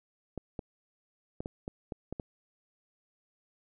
clicks, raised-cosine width 2 ms, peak -23 dBFS, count 8, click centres 0.377 / 0.592 / 1.405 / 1.459 / 1.679 / 1.922 / 2.126 / 2.198 s, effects none

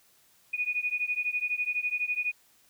sine beating tone pair, 2463 / 2475 Hz, D#7 / D#7, -18 / -10 cents, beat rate 12 Hz, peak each -30 / -31 dBFS, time 0.53-2.32 s, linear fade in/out 10 ms, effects white hiss -63 dBFS RMS until 2.69 s

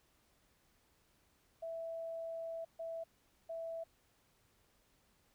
sine tone bursts at uneven times, 659.3 Hz, E5, in tune, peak -40 dBFS, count 3, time 1.62-2.65 / 2.79-3.04 / 3.49-3.84 s, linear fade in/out 10 ms, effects pink hiss -73 dBFS RMS until 5.34 s

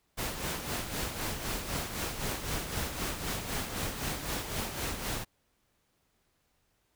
pink noise with tremolo, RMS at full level -33 dBFS, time 0.17-5.25 s, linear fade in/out 20 ms, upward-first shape sine, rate 3.9 Hz, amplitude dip 55%, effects pink hiss -74 dBFS RMS until 6.95 s

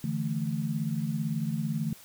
sine chord, D suspended second, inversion none, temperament equal, 146.83 / 164.81 / 220 Hz, D3 / E3 / A3, 0 / 0 / 0 cents, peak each -32 dBFS, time 0.04-1.93 s, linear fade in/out 2 ms, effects white hiss -52 dBFS RMS until 2.04 s

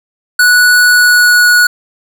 square tone with pitch glide, 1473 to 1461.1 Hz, F#6 to F#6, -8 to -22 cents, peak -5 dBFS, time 0.39-1.67 s, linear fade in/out 5 ms, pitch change -14 cents, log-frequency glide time 0.85-1.48 s, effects none

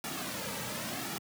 pink noise with flanger, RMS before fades -37 dBFS, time 0.04-1.18 s, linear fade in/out 0 ms, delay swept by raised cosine 1.9 to 2.85 ms, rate 0.92 Hz, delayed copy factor -0.6, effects high-pass 150 Hz 12 dB/octave

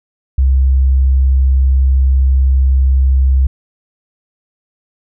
sine tone, 66.1 Hz, C2, 18 cents sharp, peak -7 dBFS, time 0.38-3.47 s, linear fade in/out 5 ms, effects none

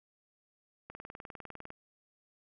click train, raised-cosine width 0.5 ms, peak -30 dBFS, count 17, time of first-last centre 0.9-1.704 s, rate 19.9 Hz, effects none

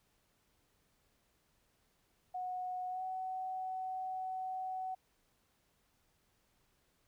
sine tone with pitch glide, 733 to 749.7 Hz, F#5 to F#5, -16 to +23 cents, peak -37 dBFS, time 2.34-4.95 s, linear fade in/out 10 ms, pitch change +39 cents, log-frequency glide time 2.89-3.03 s, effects pink hiss -75 dBFS RMS until 7.07 s

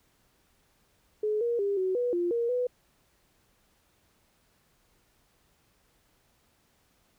sine tone with pitch steps, 425.3 / 472.6 / 401.2 / 374.3 / 488.3 / 349 / 469.1 / 495.3 Hz, G#4 / A#4 / G4 / F#4 / B4 / F4 / A#4 / B4, +41 / +24 / +40 / +20 / -20 / -1 / +11 / +5 cents, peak -25 dBFS, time 1.23-2.67 s, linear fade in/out 5 ms, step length 180 ms, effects pink hiss -68 dBFS RMS until 7.18 s

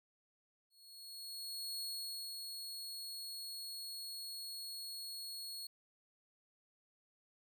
sawtooth tone with ADSR envelope, 4330 Hz, C#8, 41 cents flat, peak -37 dBFS, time 0.7-5.67 s, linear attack 1100 ms, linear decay 530 ms, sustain -4 dB, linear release 4 ms, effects none

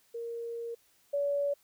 sine tone pair in turn, 466.2 / 569.6 Hz, A#4 / C#5, 0 / +47 cents, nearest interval minor third, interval 347 cents, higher second, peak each -35 / -27 dBFS, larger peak second, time 0.14-0.75 / 1.13-1.54 s, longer first, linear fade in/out 10 ms, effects white hiss -67 dBFS RMS until 1.63 s

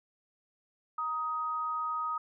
sine tone pair together, 940 / 1254 Hz, A#5 / D#6, +14 / +13 cents, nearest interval perfect fourth, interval 499 cents, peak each -39 / -31 dBFS, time 0.98-2.18 s, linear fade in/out 5 ms, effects none

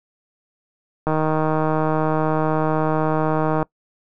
click train, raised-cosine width 1 ms, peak -7 dBFS, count 400, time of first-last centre 1.07-3.628 s, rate 156 Hz, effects noise-tail reverb RT60 0.1 s tail -23 dB re dry

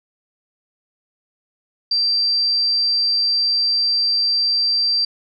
sine tone, 4699 Hz, D8, in tune, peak -15 dBFS, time 1.91-5.05 s, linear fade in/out 5 ms, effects none

